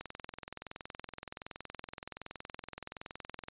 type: click train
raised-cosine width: 0.3 ms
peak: -26 dBFS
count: 75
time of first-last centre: 0.01-3.484 s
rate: 21.3 Hz
effects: resampled to 8000 Hz